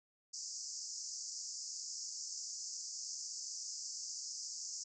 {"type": "band-pass noise", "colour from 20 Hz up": "white", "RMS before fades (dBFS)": -45, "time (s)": [0.33, 4.84], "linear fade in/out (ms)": 10, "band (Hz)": [4800, 7300], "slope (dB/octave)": 96, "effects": []}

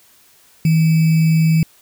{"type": "tone with sample-and-hold", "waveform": "sine", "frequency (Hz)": 160.9, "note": "E3", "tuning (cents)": -42, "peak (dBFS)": -10, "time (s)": [0.65, 1.63], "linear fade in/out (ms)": 2, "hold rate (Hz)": 2450, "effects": ["white hiss -51 dBFS RMS until 1.81 s"]}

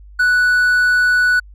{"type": "tone", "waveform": "triangle", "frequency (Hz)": 1480, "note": "F#6", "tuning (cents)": 0, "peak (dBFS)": -9, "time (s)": [0.19, 1.4], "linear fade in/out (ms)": 10, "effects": ["added 50 Hz sine -37 dBFS peak until 1.54 s"]}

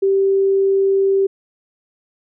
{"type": "tone", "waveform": "sine", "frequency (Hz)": 390, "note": "G4", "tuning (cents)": -9, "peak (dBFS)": -12, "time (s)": [0.02, 1.27], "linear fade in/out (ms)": 10, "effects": []}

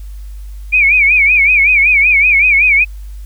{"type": "tone with vibrato", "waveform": "sine", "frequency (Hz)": 2343, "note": "D7", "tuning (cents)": -5, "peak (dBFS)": -6, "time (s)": [0.72, 2.85], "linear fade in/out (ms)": 20, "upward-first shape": "sine", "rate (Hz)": 5.3, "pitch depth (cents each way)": 130, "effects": ["added 50 Hz sine -25 dBFS peak until 3.25 s", "white hiss -49 dBFS RMS until 3.25 s"]}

